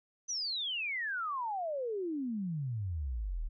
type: exponential sweep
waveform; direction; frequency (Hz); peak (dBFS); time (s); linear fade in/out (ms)
sine; down; 6150 to 34.65; -33; 0.28-3.49; 20
effects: none